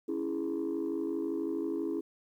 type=chord; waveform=sine; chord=C# minor; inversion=none; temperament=equal; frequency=277.2 / 329.6 / 415.3 Hz; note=C#4 / E4 / G#4; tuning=0 / 0 / 0 cents; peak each=-35 / -32 / -35 dBFS; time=0.08-2.01 s; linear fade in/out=10 ms; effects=tanh soft clip ceiling -26 dBFS + 11-bit